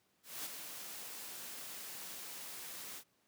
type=noise with ADSR envelope; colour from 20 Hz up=white; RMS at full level=-41 dBFS; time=0.23-3.04 s; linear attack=220 ms; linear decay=22 ms; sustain=-6 dB; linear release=73 ms; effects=pink hiss -75 dBFS RMS until 3.27 s + high-pass 150 Hz 12 dB/octave